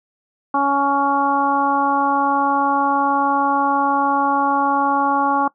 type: harmonic tone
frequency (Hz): 279.6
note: C#4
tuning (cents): +15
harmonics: 1 / 2 / 3 / 4 / 5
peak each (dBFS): -22 / -27 / -18 / -19 / -27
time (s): 0.54-5.48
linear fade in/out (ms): 5
effects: noise-tail reverb RT60 0.1 s tail -20 dB re dry